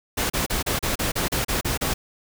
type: noise bursts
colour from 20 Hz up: pink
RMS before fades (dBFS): -24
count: 11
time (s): 0.17-1.94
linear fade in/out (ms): 10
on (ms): 130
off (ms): 34
effects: none